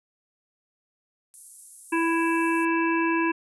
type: high-pass noise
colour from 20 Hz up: white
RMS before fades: -39 dBFS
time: 1.34-2.65 s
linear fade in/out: 0 ms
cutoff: 9900 Hz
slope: 24 dB/octave
type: harmonic tone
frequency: 331 Hz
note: E4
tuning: 7 cents sharp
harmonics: 1 / 3 / 5 / 7 / 8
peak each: -23 / -27 / -30 / -36 / -31 dBFS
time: 1.92-3.32 s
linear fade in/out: 10 ms
effects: resampled to 24000 Hz